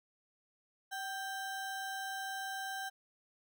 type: ring-modulated tone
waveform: square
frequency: 1174.7 Hz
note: D6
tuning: in tune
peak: -36 dBFS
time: 0.91-2.9 s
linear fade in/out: 20 ms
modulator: 406 Hz
effects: none